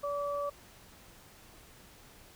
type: tone pair together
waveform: sine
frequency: 573.7 / 1153 Hz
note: D5 / D6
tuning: -41 / -32 cents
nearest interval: octave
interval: 1209 cents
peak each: -33 / -36 dBFS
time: 0.03-0.5 s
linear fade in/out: 10 ms
effects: pink hiss -56 dBFS RMS until 2.35 s